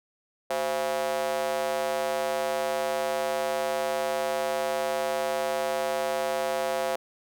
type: tone with high-pass filter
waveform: square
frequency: 75 Hz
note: D2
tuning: 37 cents sharp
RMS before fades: -28 dBFS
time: 0.5-6.96 s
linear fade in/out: 5 ms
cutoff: 590 Hz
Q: 4
effects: none